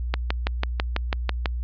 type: click train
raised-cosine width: 0.3 ms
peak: -7 dBFS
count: 9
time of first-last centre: 0.14-1.458 s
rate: 6.07 Hz
effects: added 60 Hz sine -25 dBFS peak until 1.63 s + resampled to 11025 Hz